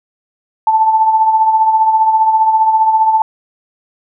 sine tone with tremolo, 880 Hz, A5, in tune, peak -5 dBFS, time 0.67-3.22 s, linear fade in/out 2 ms, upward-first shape triangle, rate 15 Hz, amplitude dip 60%, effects none

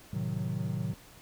triangle chord, A diminished seventh, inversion none, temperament equal, 110 / 130.81 / 155.56 / 185 Hz, A2 / C3 / Eb3 / Gb3, 0 / 0 / 0 / 0 cents, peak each -34 dBFS, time 0.13-0.94 s, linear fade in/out 5 ms, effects pink hiss -54 dBFS RMS until 1.21 s

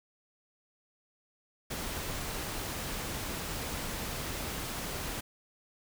pink noise, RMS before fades -37 dBFS, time 1.7-5.21 s, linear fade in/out 10 ms, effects none

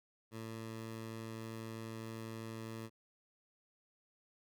15% pulse tone, 112.3 Hz, A2, 36 cents sharp, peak -37 dBFS, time 0.31-2.9 s, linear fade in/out 50 ms, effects none

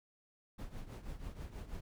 brown noise with tremolo, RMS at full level -42 dBFS, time 0.58-1.81 s, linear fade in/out 10 ms, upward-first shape triangle, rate 6.2 Hz, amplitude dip 80%, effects none

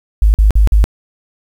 sine tone bursts, 52.2 Hz, G#1, 10 cents sharp, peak -5 dBFS, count 4, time 0.22-0.841 s, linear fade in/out 0 ms, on 120 ms, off 47 ms, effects 7-bit

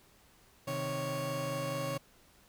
30% pulse tone cluster, 130.4 / 155.1 / 554 Hz, C3 / D#3 / C#5, -5 / -5 / -1 cents, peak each -37 / -38 / -33 dBFS, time 0.67-1.98 s, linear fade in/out 10 ms, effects pink hiss -63 dBFS RMS until 2.48 s

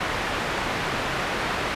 white low-pass noise, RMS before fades -27 dBFS, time 0-1.75 s, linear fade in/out 10 ms, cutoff 1900 Hz, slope 12 dB/octave, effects resampled to 32000 Hz

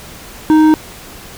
sine tone with hard clipping, 311.1 Hz, D#4, in tune, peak -7 dBFS, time 0.5-0.74 s, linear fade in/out 0 ms, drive 8 dB, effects pink hiss -34 dBFS RMS until 1.37 s

